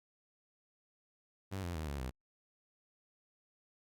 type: tone with pitch steps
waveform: sawtooth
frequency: 96.6 / 87.06 / 78.46 / 70.72 / 63.73 Hz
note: G2 / F2 / D#2 / C#2 / C2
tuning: -25 / -5 / +15 / +35 / -45 cents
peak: -34 dBFS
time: 1.51-2.11 s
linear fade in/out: 20 ms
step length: 120 ms
effects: Opus 48 kbps